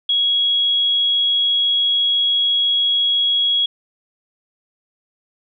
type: tone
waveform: sine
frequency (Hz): 3322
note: G#7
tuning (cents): 0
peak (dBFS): -14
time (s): 0.09-3.66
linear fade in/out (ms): 5
effects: none